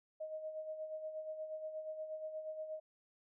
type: tone with tremolo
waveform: sine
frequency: 625 Hz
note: D#5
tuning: 8 cents sharp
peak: -39 dBFS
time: 0.2-2.8 s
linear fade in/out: 10 ms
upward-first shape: sine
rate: 8.4 Hz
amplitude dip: 55%
effects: none